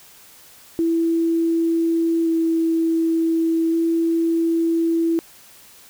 sine tone with vibrato, 329.6 Hz, E4, in tune, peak -16 dBFS, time 0.79-5.19 s, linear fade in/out 0 ms, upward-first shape square, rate 0.34 Hz, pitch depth 9 cents each way, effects white hiss -47 dBFS RMS until 5.89 s

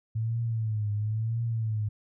sine tone with vibrato, 110 Hz, A2, in tune, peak -26 dBFS, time 0.15-1.89 s, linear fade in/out 10 ms, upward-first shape triangle, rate 0.98 Hz, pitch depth 110 cents each way, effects none

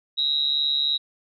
sine tone with amplitude modulation, 3847 Hz, B7, 46 cents flat, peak -16 dBFS, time 0.17-0.98 s, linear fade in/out 20 ms, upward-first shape sine, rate 143 Hz, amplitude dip 90%, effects none

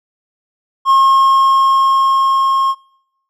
triangle tone with level ramp, 1077 Hz, C6, 50 cents sharp, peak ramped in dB -4 to -9 dBFS, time 0.85-2.75 s, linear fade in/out 50 ms, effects noise-tail reverb RT60 0.9 s tail -26 dB re dry + MP3 96 kbps

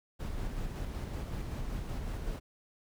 brown noise with tremolo, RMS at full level -36 dBFS, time 0.19-2.4 s, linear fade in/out 20 ms, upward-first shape square, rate 5.3 Hz, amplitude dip 25%, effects none

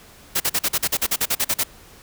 white noise bursts, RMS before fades -20 dBFS, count 14, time 0.35-1.637 s, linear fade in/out 10 ms, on 52 ms, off 43 ms, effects pink hiss -47 dBFS RMS until 2.02 s

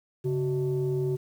sine tone pair together, 138.59 / 375.2 Hz, C#3 / F#4, 0 / +24 cents, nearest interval octave + perfect fourth, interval 1724 cents, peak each -26 dBFS, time 0.24-1.17 s, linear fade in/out 20 ms, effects tanh soft clip ceiling -20 dBFS + 9-bit

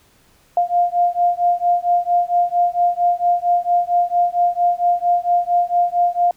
sine beating tone pair, 700 / 704.4 Hz, F5 / F5, +4 / +15 cents, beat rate 4.4 Hz, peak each -17 dBFS, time 0.57-6.31 s, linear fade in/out 2 ms, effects pink hiss -55 dBFS RMS until 6.36 s

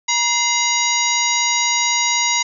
harmonic tone with a mistuned harmonic, 956 Hz, A#5, 43 cents sharp, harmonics 1 / 2 / 3 / 4 / 5 / 6 / 7, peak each -22 / -21 / -27 / -24 / -25 / -25 / -21 dBFS, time 0.08-2.43 s, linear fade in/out 10 ms, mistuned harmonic 2, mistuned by +140 cents, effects none

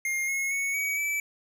square tone with pitch steps, 2125 / 2170 / 2215 / 2262 / 2309 Hz, C7 / C#7 / C#7 / C#7 / D7, +26 / -37 / -2 / +34 / -30 cents, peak -27 dBFS, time 0.05-1.2 s, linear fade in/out 2 ms, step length 230 ms, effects none

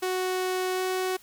sawtooth tone with pitch glide, 370 to 372.1 Hz, F#4 to F#4, 0 to +10 cents, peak -22 dBFS, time 0.02-1.17 s, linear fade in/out 10 ms, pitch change +10 cents, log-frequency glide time 0.74-0.81 s, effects white hiss -55 dBFS RMS until 1.22 s

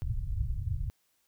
pink low-pass noise, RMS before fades -32 dBFS, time 0.02-0.9 s, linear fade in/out 0 ms, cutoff 130 Hz, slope 48 dB/octave, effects white hiss -73 dBFS RMS until 1.27 s

